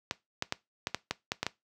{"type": "clicks", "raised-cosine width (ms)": 0.2, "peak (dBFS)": -12, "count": 9, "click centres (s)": [0.111, 0.424, 0.524, 0.871, 0.946, 1.11, 1.319, 1.43, 1.466], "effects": ["noise-tail reverb RT60 0.2 s tail -20 dB re dry", "high-pass 80 Hz 12 dB/octave"]}